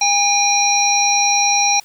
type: harmonic tone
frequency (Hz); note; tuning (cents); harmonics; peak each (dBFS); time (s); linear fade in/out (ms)
810; G#5; -43; 1 / 3 / 5 / 7; -17 / -19 / -22 / -16; 0.01-1.8; 5
effects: white hiss -47 dBFS RMS until 1.84 s